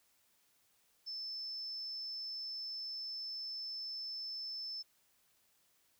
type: tone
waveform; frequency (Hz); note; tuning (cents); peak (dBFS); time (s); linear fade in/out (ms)
sine; 5274; E8; 0; -40; 1.06-4.83; 20
effects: white hiss -73 dBFS RMS until 5.99 s